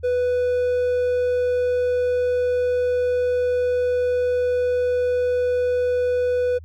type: tone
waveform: triangle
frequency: 494.9 Hz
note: B4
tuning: 4 cents sharp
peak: -16 dBFS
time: 0.03-6.59 s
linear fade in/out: 20 ms
effects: added 81 Hz sine -38 dBFS peak until 6.64 s